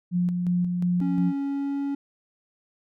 sine tone with tremolo, 177.4 Hz, F3, 27 cents sharp, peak -20 dBFS, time 0.11-1.33 s, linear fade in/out 50 ms, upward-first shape square, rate 2.8 Hz, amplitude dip 35%
triangle tone with pitch glide, 277.2 to 280.1 Hz, C#4 to C#4, 0 to +18 cents, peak -23 dBFS, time 1.01-1.95 s, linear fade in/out 5 ms, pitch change +18 cents, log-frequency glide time 1.11-1.81 s
effects none

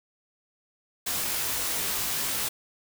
white noise with comb filter, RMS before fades -29 dBFS, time 1.06-2.49 s, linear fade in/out 10 ms, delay 18 ms, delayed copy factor +0.65, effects none

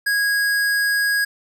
sine tone with hard clipping, 1650 Hz, G#6, 12 cents flat, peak -18 dBFS, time 0.06-1.25 s, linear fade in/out 10 ms, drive 18 dB, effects none

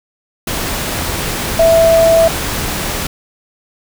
sine tone in noise, 659.3 Hz, E5, in tune, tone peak -6 dBFS, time 1.59-2.28 s, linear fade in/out 5 ms, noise pink, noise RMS -19 dBFS, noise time 0.47-3.07 s, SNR +10 dB, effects none

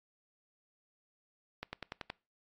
accelerating click train, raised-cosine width 0.3 ms, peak -23 dBFS, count 6, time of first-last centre 1.63-2.101 s, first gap 100 ms, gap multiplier 0.97, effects noise-tail reverb RT60 0.3 s tail -24 dB re dry + AAC 32 kbps

